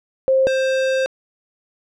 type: tone pair in turn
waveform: sine / square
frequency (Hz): 529 / 526.8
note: C5 / C5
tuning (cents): +19 / +12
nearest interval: unison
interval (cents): 7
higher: first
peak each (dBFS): -12 / -17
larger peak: first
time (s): 0.28-0.47 / 0.47-1.06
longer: second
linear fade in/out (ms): 0
effects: low-pass 5000 Hz 12 dB/octave